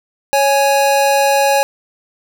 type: tone pair together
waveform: square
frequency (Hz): 554.4 / 832.1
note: C#5 / G#5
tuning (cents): 0 / +3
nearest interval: perfect fifth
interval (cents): 703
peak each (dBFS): -14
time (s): 0.33-1.63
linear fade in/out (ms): 0
effects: none